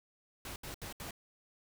pink noise bursts, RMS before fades -44 dBFS, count 4, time 0.45-1.109 s, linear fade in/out 2 ms, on 110 ms, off 73 ms, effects none

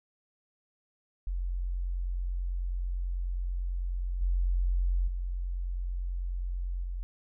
sine tone with level steps, 44.59 Hz, F1, 37 cents sharp, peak -29 / -24 / -30 / -32 dBFS, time 1.27-7.03 s, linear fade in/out 0 ms, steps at 4.21 / 5.07 / 6.83 s, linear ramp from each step 10 ms, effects none

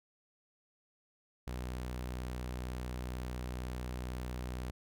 sawtooth tone, 62.1 Hz, B1, 10 cents sharp, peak -34 dBFS, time 1.47-4.71 s, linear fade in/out 5 ms, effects none

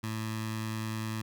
15% pulse tone with notch filter, 110 Hz, A2, in tune, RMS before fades -35 dBFS, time 0.03-1.22 s, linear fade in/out 10 ms, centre 460 Hz, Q 0.81, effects none

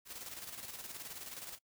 white noise with tremolo, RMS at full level -45 dBFS, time 0.05-1.59 s, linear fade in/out 50 ms, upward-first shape square, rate 19 Hz, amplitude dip 50%, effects noise-tail reverb RT60 0.1 s tail -22 dB re dry

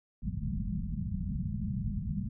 white low-pass noise, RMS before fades -34 dBFS, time 0.22-2.29 s, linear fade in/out 10 ms, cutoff 220 Hz, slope 96 dB/octave, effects none

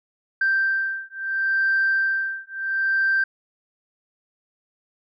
sine beating tone pair, 1568 / 1568.73 Hz, G6 / G6, 0 / +1 cents, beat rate 0.73 Hz, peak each -22 dBFS, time 0.41-3.24 s, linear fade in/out 5 ms, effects tanh soft clip ceiling -13 dBFS

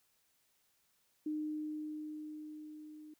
sine tone with level ramp, 305.3 Hz, D#4, 33 cents flat, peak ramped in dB -34 to -50 dBFS, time 1.26-3.14 s, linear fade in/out 5 ms, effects white hiss -75 dBFS RMS until 3.19 s

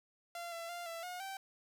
sawtooth tone with pitch steps, 688 / 672 / 696 / 667 / 720 / 776 Hz, F5 / E5 / F5 / E5 / F#5 / G5, -26 / +33 / -6 / +20 / -47 / -18 cents, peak -38 dBFS, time 0.35-1.37 s, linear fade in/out 2 ms, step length 170 ms, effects none

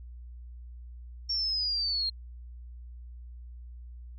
sine linear sweep, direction down, 5510 to 4186 Hz, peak -27 dBFS, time 1.29-2.1 s, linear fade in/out 10 ms, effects added 60 Hz sine -42 dBFS peak until 4.18 s

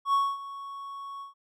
triangle tone with ADSR envelope, 1110 Hz, C#6, 2 cents sharp, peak -18 dBFS, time 0.05-1.34 s, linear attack 83 ms, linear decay 240 ms, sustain -17 dB, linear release 130 ms, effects none

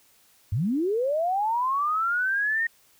sine linear sweep, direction up, 85.8 to 1864.7 Hz, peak -22 dBFS, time 0.52-2.67 s, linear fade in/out 5 ms, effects white hiss -60 dBFS RMS until 2.99 s

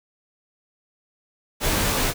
pink noise with comb filter, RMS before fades -22 dBFS, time 1.6-2.14 s, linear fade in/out 50 ms, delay 18 ms, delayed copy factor -0.6, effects none

